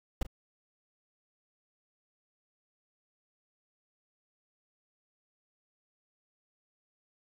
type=noise with echo; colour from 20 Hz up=brown; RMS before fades=-27 dBFS; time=0.21-0.23 s; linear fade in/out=5 ms; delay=37 ms; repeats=1; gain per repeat=-14 dB; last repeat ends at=0.267 s; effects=none